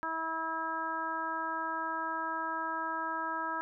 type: harmonic tone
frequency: 324 Hz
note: E4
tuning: 30 cents flat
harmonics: 1 / 2 / 3 / 4 / 5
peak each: -44 / -44 / -36 / -37 / -39 dBFS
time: 0.03-3.61 s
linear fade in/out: 0 ms
effects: none